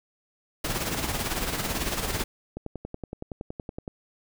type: noise with tremolo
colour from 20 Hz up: pink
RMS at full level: -27 dBFS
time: 0.64-2.24 s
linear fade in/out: 5 ms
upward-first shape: sine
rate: 18 Hz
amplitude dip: 55%
type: click train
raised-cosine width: 2 ms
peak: -21 dBFS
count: 15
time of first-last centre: 2.57-3.878 s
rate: 10.7 Hz
effects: none